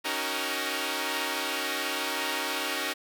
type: chord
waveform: 5% pulse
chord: D# minor seventh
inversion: third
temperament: equal with one note detuned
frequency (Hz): 277.2 / 311.1 / 375.8 / 466.2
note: C#4 / D#4 / F#4 / A#4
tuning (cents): 0 / 0 / +27 / 0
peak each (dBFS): -23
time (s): 0.04-2.94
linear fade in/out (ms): 20
effects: none